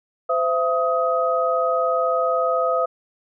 sine tone cluster, 514 / 668 / 1258 Hz, C5 / E5 / D#6, -31 / +23 / +19 cents, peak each -22 dBFS, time 0.29-2.86 s, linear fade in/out 10 ms, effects none

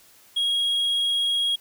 triangle tone, 3292 Hz, G#7, 16 cents flat, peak -19 dBFS, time 0.36-1.56 s, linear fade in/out 10 ms, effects white hiss -54 dBFS RMS until 1.6 s

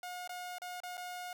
sawtooth tone with dropouts, 719 Hz, F#5, 50 cents flat, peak -37 dBFS, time 0.03-1.33 s, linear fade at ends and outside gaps 2 ms, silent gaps 0.276-0.293 / 0.584-0.618 / 0.803-0.834 / 0.971-0.977 s, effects none

